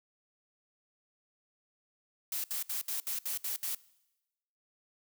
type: noise bursts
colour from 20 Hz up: blue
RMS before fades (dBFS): -35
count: 8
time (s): 2.32-3.749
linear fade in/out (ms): 2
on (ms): 120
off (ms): 67
effects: noise-tail reverb RT60 1.0 s tail -22 dB re dry